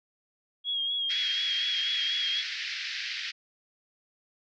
sine tone with vibrato, 3286 Hz, G#7, 19 cents flat, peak -27 dBFS, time 0.64-2.44 s, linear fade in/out 50 ms, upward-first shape sine, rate 4.1 Hz, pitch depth 36 cents each way
pink band-pass noise, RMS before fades -35 dBFS, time 1.09-3.32 s, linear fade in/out 20 ms, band 1700 to 5200 Hz, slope 48 dB/octave
effects none

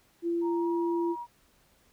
sine tone, 340.5 Hz, F4, 44 cents flat, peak -26 dBFS, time 0.22-1.16 s, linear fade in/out 50 ms
sine tone with pitch glide, 934 to 953.6 Hz, A#5 to A#5, +3 to +39 cents, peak -35 dBFS, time 0.41-1.27 s, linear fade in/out 50 ms, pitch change +36 cents, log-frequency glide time 0.54-0.68 s
effects pink hiss -65 dBFS RMS until 1.92 s

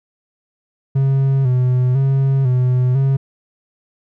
triangle tone with vibrato, 130.81 Hz, C3, in tune, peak -10 dBFS, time 0.95-3.17 s, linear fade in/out 10 ms, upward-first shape square, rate 1 Hz, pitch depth 63 cents each way, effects none

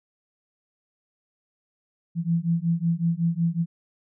sine beating tone pair, 165.4 / 170.8 Hz, E3 / F3, +6 / -38 cents, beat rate 5.4 Hz, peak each -24 dBFS, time 2.15-3.66 s, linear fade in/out 50 ms, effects none

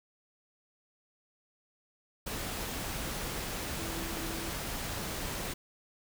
sine tone in noise, 329.6 Hz, E4, in tune, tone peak -42 dBFS, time 3.78-4.51 s, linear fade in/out 10 ms, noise pink, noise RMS -37 dBFS, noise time 2.26-5.54 s, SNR -8 dB, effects none

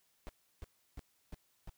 brown noise bursts, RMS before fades -44 dBFS, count 5, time 0.27-1.695 s, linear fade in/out 0 ms, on 21 ms, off 330 ms, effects white hiss -74 dBFS RMS until 1.77 s

